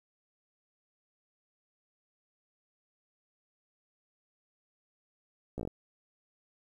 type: slowing click train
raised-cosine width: 2 ms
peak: -24 dBFS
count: 6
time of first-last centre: 5.58-5.675 s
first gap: 15 ms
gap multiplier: 1.12
effects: 10-bit